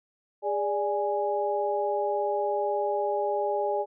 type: tone cluster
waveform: sine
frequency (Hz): 409.5 / 588 / 829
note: G#4 / D5 / G#5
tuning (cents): -24 / +2 / -3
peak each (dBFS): -29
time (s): 0.42-3.86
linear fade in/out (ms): 50
effects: none